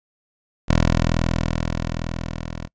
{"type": "tone with level ramp", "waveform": "10% pulse", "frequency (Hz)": 41.14, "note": "E1", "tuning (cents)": -3, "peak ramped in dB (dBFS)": [-6, -22], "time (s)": [0.68, 2.68], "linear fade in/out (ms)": 20, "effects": ["noise-tail reverb RT60 0.1 s tail -25 dB re dry", "resampled to 16000 Hz"]}